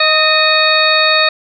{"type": "harmonic tone with a mistuned harmonic", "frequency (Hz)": 625, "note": "D#5", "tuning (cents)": 8, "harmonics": [1, 2, 3, 4, 6, 7], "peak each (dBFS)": [-16, -16, -16, -16, -16, -16], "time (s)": [0, 1.29], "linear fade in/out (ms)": 5, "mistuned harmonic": 3, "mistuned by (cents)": -36, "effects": []}